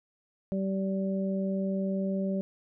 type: harmonic tone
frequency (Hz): 193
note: G3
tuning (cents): -27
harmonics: 1 / 2 / 3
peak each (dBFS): -28 / -37 / -35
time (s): 0.52-2.41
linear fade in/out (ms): 0
effects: none